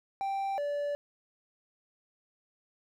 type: tone pair in turn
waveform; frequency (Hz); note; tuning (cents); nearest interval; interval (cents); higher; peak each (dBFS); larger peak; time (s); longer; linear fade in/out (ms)
triangle; 784 / 578.6; G5 / D5; 0 / -26; perfect fourth; 526; first; -28; neither; 0.21-0.58 / 0.58-0.95; neither; 0
effects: none